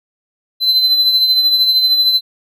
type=tone with tremolo; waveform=triangle; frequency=4051 Hz; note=B7; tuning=43 cents sharp; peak=-6 dBFS; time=0.6-2.21 s; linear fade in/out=50 ms; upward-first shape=triangle; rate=13 Hz; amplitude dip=55%; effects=none